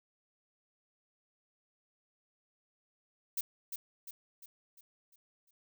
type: noise with echo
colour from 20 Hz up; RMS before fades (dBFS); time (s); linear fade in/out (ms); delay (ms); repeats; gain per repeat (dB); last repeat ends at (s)
violet; -34; 3.37-3.41; 5; 350; 6; -6; 5.51
effects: none